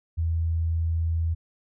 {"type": "tone", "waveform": "sine", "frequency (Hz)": 82.3, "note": "E2", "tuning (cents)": -2, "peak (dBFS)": -22, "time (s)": [0.17, 1.35], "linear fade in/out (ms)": 20, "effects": []}